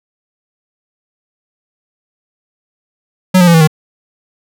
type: tone with pitch steps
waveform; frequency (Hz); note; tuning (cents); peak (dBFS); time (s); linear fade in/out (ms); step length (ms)
square; 185 / 177.16 / 169.65 / 162.45 / 155.57; F#3 / F3 / F3 / E3 / D#3; 0 / +25 / -50 / -25 / 0; -5; 3.34-3.675; 10; 67
effects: none